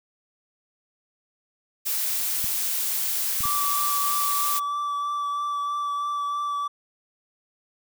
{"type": "noise", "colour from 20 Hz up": "blue", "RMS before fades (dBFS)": -26, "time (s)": [1.85, 4.6], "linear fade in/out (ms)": 20}
{"type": "clicks", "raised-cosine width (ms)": 5, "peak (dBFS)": -25, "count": 3, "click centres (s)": [2.443, 3.406, 3.455]}
{"type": "tone with vibrato", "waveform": "triangle", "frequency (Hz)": 1159, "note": "D6", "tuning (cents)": -23, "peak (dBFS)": -23, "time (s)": [3.43, 6.68], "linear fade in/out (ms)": 10, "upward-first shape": "triangle", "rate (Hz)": 3.1, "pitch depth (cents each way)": 15}
{"effects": []}